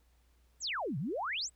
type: exponential two-way sweep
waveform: sine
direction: down then up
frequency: 8500 to 123.47 to 8500 Hz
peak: -33 dBFS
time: 0.6-1.5 s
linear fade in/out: 50 ms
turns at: 0.98 s
effects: added 60 Hz sine -65 dBFS peak until 1.55 s + pink hiss -74 dBFS RMS until 1.55 s